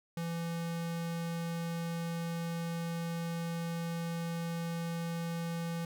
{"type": "tone", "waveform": "square", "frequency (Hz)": 167.9, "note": "E3", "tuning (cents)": 32, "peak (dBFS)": -35, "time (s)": [0.17, 5.85], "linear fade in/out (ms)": 2, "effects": []}